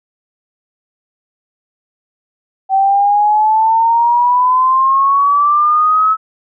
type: exponential sweep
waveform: sine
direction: up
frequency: 767 to 1300 Hz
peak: -8 dBFS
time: 2.69-6.17 s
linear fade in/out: 50 ms
effects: none